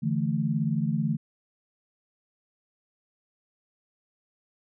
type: chord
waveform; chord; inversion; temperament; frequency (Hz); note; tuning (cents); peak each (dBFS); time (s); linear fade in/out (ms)
sine; D suspended second; none; just; 146.83 / 165.19 / 220.2; D3 / E3 / A3; 0 / +4 / +2; -28; 0.02-1.17; 20
effects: none